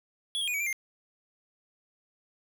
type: tone with pitch steps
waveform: square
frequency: 3376 / 3237 / 2458 / 2271 / 2367 / 2113 Hz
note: G#7 / G#7 / D#7 / C#7 / D7 / C7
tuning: +28 / -45 / -22 / +41 / +13 / +16 cents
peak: -29 dBFS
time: 0.35-0.728 s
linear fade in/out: 0 ms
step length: 63 ms
effects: none